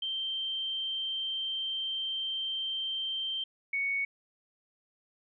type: tone pair in turn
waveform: sine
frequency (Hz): 3136 / 2224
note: G7 / C#7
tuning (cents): 0 / +5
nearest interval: tritone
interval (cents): 595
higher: first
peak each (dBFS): -31 / -28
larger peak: second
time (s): 0.02-3.44 / 3.73-4.05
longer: first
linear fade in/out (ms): 5
effects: none